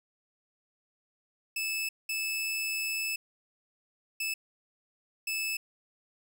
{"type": "tone bursts at uneven times", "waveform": "sawtooth", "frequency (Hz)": 2618, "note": "E7", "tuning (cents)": -13, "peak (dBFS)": -27, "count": 4, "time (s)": [[1.56, 1.89], [2.09, 3.16], [4.2, 4.34], [5.27, 5.57]], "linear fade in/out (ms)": 5, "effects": []}